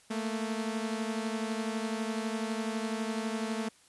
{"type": "beating tone pair", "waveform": "sawtooth", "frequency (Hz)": [219.1, 231.1], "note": ["A3", "A#3"], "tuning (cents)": [-7, -15], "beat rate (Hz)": 12, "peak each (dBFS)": [-29, -33], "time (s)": [0.1, 3.69], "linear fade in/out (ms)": 10, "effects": ["white hiss -61 dBFS RMS until 3.88 s", "resampled to 24000 Hz"]}